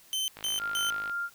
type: tone bursts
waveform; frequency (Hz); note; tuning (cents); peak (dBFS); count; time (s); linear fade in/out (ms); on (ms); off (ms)
sawtooth; 3081; G7; -31; -25; 3; 0.13-0.9; 0; 150; 160
type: click train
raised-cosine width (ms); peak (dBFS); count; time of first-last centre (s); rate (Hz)
0.3; -26; 39; 0.37-1.097; 52.3
type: tone with tremolo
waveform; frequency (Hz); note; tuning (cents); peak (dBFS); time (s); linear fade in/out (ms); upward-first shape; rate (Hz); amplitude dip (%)
sine; 1396.9; F6; 0; -29; 0.58-1.3; 50; sine; 3.7; 25
effects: white hiss -57 dBFS RMS until 1.34 s

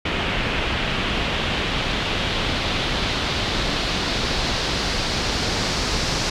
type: noise with low-pass filter sweep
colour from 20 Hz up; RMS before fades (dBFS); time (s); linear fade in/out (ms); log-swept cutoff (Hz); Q
pink; -23; 0.05-6.3; 5; 2800 to 5300; 2
effects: none

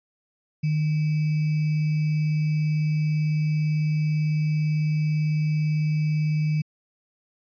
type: tone with sample-and-hold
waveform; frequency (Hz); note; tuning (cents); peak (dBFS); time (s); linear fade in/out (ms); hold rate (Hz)
sine; 153; D#3; -29; -20; 0.63-6.62; 10; 2450
effects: resampled to 11025 Hz

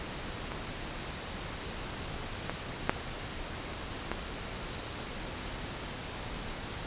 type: clicks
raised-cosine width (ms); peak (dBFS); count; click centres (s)
0.5; -20 / -17 / -8 / -16; 4; 0.519 / 2.496 / 2.895 / 4.116
effects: pink hiss -39 dBFS RMS until 6.86 s + resampled to 8000 Hz

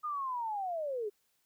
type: linear sweep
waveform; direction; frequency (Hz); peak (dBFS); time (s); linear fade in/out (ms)
sine; down; 1241 to 395.4; -33; 0.03-1.1; 20
effects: white hiss -75 dBFS RMS until 1.45 s

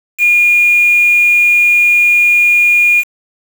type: tone with quantisation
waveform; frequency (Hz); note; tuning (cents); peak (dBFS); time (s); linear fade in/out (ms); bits
sine; 2430; D#7; -42; -6; 0.18-3.04; 50; 4
effects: none

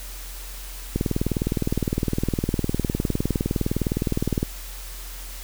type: click train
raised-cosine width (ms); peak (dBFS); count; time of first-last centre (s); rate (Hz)
3; -9; 69; 0.96-4.429; 19.6
effects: added 43 Hz sine -35 dBFS peak until 5.43 s + white hiss -40 dBFS RMS until 5.43 s

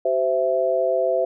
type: tone cluster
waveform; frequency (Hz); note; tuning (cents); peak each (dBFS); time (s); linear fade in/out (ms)
sine; 381.8 / 517 / 663; G4 / C5 / E5; -46 / -21 / +10; -26 / -21 / -21; 0.05-1.25; 5
effects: none

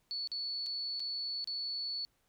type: tone with dropouts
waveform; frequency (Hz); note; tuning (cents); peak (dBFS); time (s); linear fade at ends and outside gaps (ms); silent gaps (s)
sine; 4435; C#8; 0; -35; 0.11-2.05; 0; 0.274-0.317 / 0.662-0.666 / 0.996-1.002 / 1.443-1.474
effects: pink hiss -75 dBFS RMS until 2.28 s

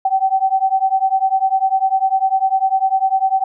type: beating tone pair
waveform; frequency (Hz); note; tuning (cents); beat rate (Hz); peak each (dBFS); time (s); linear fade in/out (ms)
sine; 763 / 773; G5 / G5; -47 / -24; 10; -16; 0.05-3.44; 5
effects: none

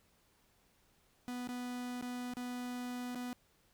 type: tone with dropouts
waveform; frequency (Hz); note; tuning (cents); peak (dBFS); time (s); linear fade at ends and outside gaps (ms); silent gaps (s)
45% pulse; 246.9; B3; 0; -39; 1.28-3.33; 0; 1.474-1.489 / 2.012-2.025 / 2.337-2.369 / 3.148-3.156
effects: pink hiss -71 dBFS RMS until 3.73 s

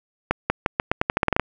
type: accelerating click train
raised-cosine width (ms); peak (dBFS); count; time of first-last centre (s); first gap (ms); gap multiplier
0.5; -3; 13; 0.31-1.396; 190; 0.85
effects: none

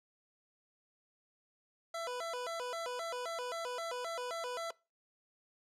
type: tone with vibrato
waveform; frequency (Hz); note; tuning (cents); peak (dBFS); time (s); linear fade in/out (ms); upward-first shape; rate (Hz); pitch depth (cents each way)
25% pulse; 575; D5; -37; -34; 1.94-4.71; 5; square; 3.8; 260
effects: noise-tail reverb RT60 0.3 s tail -23 dB re dry + low-pass 9000 Hz 12 dB/octave

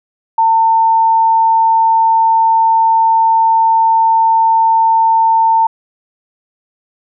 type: tone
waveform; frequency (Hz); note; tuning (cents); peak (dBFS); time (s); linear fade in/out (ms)
sine; 900; A5; +39; -7; 0.38-5.67; 5
effects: none

